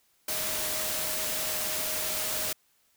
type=tone in noise; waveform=sine; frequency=624 Hz; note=D#5; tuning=5 cents sharp; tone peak=-41 dBFS; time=0.28-2.53 s; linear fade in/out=5 ms; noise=white; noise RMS=-31 dBFS; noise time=0.28-2.53 s; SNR=-13 dB; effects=white hiss -68 dBFS RMS until 2.96 s